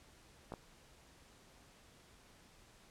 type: clicks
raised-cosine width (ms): 1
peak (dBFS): -30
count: 2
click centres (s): 0.521 / 0.538
effects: pink hiss -63 dBFS RMS until 2.9 s + low-pass 10000 Hz 12 dB/octave